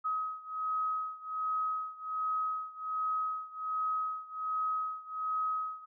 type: beating tone pair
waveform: sine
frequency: 1268 / 1269.3 Hz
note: D#6 / D#6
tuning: +32 / +34 cents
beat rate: 1.3 Hz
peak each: -34 / -36 dBFS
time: 0.04-5.86 s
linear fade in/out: 20 ms
effects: none